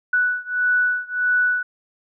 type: beating tone pair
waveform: sine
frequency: 1480 / 1481.6 Hz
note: F#6 / F#6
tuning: 0 / +2 cents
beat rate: 1.6 Hz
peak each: -20 / -21 dBFS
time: 0.13-1.63 s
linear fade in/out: 5 ms
effects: none